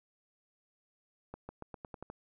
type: accelerating click train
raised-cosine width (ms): 1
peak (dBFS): -29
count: 8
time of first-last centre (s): 1.34-2.1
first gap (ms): 150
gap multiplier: 0.89
effects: none